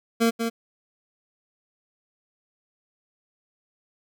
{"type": "tone with echo", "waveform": "25% pulse", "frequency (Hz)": 229.7, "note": "A#3", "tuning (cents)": -25, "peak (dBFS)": -14, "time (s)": [0.2, 0.31], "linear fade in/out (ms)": 20, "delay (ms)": 190, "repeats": 1, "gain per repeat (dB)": -6, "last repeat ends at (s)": 0.5, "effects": []}